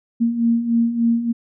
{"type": "beating tone pair", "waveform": "sine", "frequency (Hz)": [230, 233.4], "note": ["A#3", "A#3"], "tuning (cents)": [-23, 2], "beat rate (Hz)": 3.4, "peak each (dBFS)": [-22, -16], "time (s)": [0.2, 1.33], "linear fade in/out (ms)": 20, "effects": []}